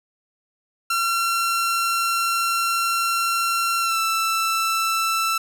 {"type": "tone with pitch glide", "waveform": "sawtooth", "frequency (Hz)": [1363, 1329.6], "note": ["F6", "E6"], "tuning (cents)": [-43, 15], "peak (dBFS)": -16, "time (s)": [0.9, 5.38], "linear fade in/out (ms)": 5, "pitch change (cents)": -42, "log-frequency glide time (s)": [3.8, 3.99], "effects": []}